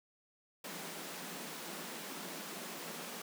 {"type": "high-pass noise", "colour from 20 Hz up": "pink", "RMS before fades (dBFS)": -45, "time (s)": [0.64, 3.22], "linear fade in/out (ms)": 5, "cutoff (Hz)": 160, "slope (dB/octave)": 96, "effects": []}